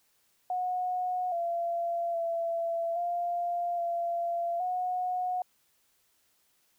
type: tone with pitch steps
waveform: sine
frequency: 729 / 684 / 672 / 697 / 686 / 729 Hz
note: F#5 / F5 / E5 / F5 / F5 / F#5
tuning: -26 / -36 / +33 / -4 / -31 / -26 cents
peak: -28 dBFS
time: 0.5-5.42 s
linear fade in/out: 2 ms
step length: 820 ms
effects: white hiss -70 dBFS RMS until 6.78 s